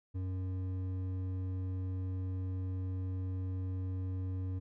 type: tone with hard clipping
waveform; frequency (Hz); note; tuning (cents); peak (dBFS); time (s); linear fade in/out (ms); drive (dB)
sine; 93; F#2; +9; -36; 0.14-4.6; 20; 8
effects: none